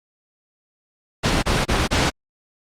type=noise bursts; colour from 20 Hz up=pink; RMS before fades=-18 dBFS; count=4; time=1.23-2.105 s; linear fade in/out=20 ms; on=200 ms; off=25 ms; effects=low-pass 6000 Hz 12 dB/octave + Opus 48 kbps